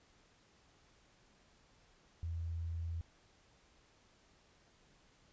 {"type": "tone", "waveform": "sine", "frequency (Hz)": 83.3, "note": "E2", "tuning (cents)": 19, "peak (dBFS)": -37, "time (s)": [2.23, 3.01], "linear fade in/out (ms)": 0, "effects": ["pink hiss -68 dBFS RMS until 5.32 s", "resampled to 16000 Hz"]}